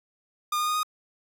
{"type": "tone with pitch steps", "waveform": "45% pulse", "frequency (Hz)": [1214, 1223.2, 1232.4, 1241.7], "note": ["D#6", "D#6", "D#6", "D#6"], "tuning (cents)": [-43, -30, -17, -4], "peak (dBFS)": -24, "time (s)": [0.52, 0.832], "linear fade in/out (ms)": 5, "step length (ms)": 78, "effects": []}